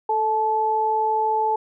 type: tone pair together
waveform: sine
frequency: 440 / 867.1 Hz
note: A4 / A5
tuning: 0 / -26 cents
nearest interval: octave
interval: 1174 cents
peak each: -25 / -19 dBFS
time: 0.09-1.56 s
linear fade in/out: 5 ms
effects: none